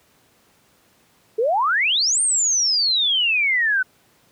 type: exponential two-way sweep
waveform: sine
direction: up then down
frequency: 419 to 8970 to 1481 Hz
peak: -16 dBFS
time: 1.38-3.83 s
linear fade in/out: 10 ms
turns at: 2.21 s
effects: pink hiss -58 dBFS RMS until 4.31 s + high-pass 100 Hz 12 dB/octave

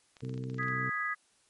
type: clicks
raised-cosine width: 0.2 ms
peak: -35 dBFS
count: 12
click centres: 0.168 / 0.206 / 0.249 / 0.294 / 0.341 / 0.378 / 0.439 / 0.499 / 0.544 / 0.583 / 0.631 / 0.683 s
type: harmonic tone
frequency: 63.9 Hz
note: C2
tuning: 40 cents flat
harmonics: 2 / 3 / 4 / 5 / 6 / 7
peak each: -36 / -45 / -42 / -50 / -53 / -45 dBFS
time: 0.22-0.9 s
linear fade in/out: 10 ms
type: chord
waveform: sine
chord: G# minor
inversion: second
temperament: equal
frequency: 1244.5 / 1661.2 / 1975.5 Hz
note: D#6 / G#6 / B6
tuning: 0 / 0 / 0 cents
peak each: -35 dBFS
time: 0.58-1.15 s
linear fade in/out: 20 ms
effects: white hiss -68 dBFS RMS until 1.49 s + MP3 48 kbps

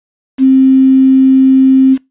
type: tone with quantisation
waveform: sine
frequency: 264.4 Hz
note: C4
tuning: 18 cents sharp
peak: -3 dBFS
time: 0.38-1.98 s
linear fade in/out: 50 ms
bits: 5
effects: noise-tail reverb RT60 0.2 s tail -22 dB re dry + resampled to 8000 Hz

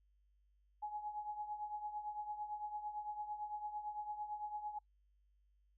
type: tone with tremolo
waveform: sine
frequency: 840 Hz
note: G#5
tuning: 19 cents sharp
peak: -38 dBFS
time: 0.82-4.79 s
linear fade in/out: 10 ms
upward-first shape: triangle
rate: 8.9 Hz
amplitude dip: 75%
effects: noise-tail reverb RT60 0.1 s tail -26 dB re dry + added 50 Hz sine -70 dBFS peak until 5.77 s

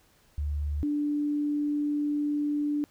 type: tone pair in turn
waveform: sine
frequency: 73.42 / 293.7 Hz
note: D2 / D4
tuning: 0 / 0 cents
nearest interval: 2 octaves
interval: 2400 cents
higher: second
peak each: -27 / -25 dBFS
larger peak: second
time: 0.38-0.83 / 0.83-2.84 s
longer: second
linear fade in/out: 0 ms
effects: pink hiss -63 dBFS RMS until 2.9 s

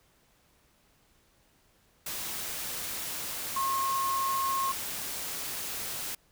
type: tone in noise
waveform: sine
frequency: 1078 Hz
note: C#6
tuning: 49 cents flat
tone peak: -27 dBFS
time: 3.56-4.72 s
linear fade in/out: 5 ms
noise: white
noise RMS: -36 dBFS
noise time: 2.06-6.15 s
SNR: +6 dB
effects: pink hiss -66 dBFS RMS until 6.31 s

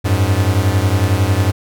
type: beating tone pair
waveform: 45% pulse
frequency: 92 / 103 Hz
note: F#2 / G#2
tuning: -9 / -14 cents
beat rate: 11 Hz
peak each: -15 dBFS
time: 0.04-1.52 s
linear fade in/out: 20 ms
effects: none

